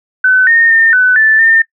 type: tone with pitch steps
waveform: sine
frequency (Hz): 1513 / 1839 / 1814 / 1502 / 1758 / 1808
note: F#6 / A#6 / A#6 / F#6 / A6 / A6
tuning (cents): +38 / -24 / -48 / +26 / -2 / +47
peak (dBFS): -5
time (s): 0.24-1.62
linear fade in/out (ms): 5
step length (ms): 230
effects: noise-tail reverb RT60 0.1 s tail -22 dB re dry